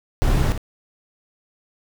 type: noise with echo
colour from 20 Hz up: brown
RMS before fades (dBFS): -17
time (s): 0.22-0.52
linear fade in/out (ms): 0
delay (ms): 57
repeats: 1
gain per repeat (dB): -8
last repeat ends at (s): 0.577
effects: none